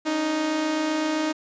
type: tone pair together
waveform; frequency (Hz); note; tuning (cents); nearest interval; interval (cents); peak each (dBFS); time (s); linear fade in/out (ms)
sawtooth; 283.4 / 311.1; C#4 / D#4; +38 / 0; major second; 162; -29 / -19; 0.05-1.33; 20
effects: resampled to 16000 Hz + 9-bit